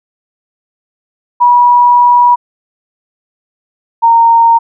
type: tone pair in turn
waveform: sine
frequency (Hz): 970 / 923.4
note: B5 / A#5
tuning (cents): -31 / -17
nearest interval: minor second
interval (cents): 86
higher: first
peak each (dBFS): -3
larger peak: neither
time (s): 1.4-2.36 / 4.02-4.59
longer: first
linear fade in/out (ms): 20
effects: none